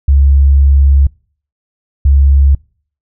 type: tone pair in turn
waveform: sine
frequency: 69.3 / 69.3 Hz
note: C#2 / C#2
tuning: 0 / 0 cents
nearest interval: unison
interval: 0 cents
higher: neither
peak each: -4 dBFS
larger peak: neither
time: 0.08-1.07 / 2.05-2.55 s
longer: first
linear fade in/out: 5 ms
effects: noise-tail reverb RT60 0.5 s tail -26 dB re dry